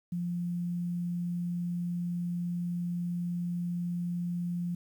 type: tone with quantisation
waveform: sine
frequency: 174.61 Hz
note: F3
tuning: in tune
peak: -30 dBFS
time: 0.12-4.75 s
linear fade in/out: 5 ms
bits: 10
effects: none